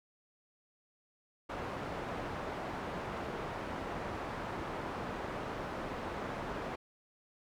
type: low-pass noise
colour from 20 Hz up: white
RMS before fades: -40 dBFS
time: 1.49-6.76 s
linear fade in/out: 10 ms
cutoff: 1000 Hz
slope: 12 dB/octave
effects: none